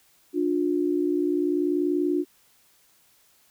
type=tone pair together; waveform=sine; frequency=295.6 / 356 Hz; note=D4 / F4; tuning=+11 / +33 cents; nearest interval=minor third; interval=322 cents; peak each=-24 dBFS; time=0.33-2.25 s; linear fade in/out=50 ms; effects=white hiss -61 dBFS RMS until 3.5 s